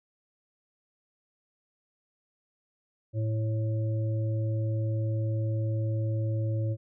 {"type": "harmonic tone", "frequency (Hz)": 110, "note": "A2", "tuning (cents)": 0, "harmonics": [1, 3, 5], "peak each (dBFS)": [-26, -39, -39], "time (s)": [3.13, 6.77], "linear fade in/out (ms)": 50, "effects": []}